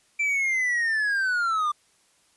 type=linear sweep; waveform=triangle; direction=down; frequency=2349 to 1174.7 Hz; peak=-20 dBFS; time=0.19-1.72 s; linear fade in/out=10 ms; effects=white hiss -63 dBFS RMS until 2.36 s + resampled to 24000 Hz